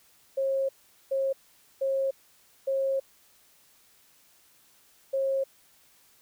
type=tone bursts at uneven times; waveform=sine; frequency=540 Hz; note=C#5; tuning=45 cents flat; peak=-24 dBFS; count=5; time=0.37-0.69 / 1.11-1.33 / 1.81-2.11 / 2.67-3 / 5.13-5.44 s; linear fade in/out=10 ms; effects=white hiss -61 dBFS RMS until 6.21 s